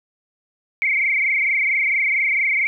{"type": "tone with frequency modulation", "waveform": "sine", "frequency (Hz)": 2200, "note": "C#7", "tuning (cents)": -14, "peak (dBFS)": -16, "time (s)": [0.82, 2.67], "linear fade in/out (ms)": 0, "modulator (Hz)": 24.4, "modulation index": 5.1, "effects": []}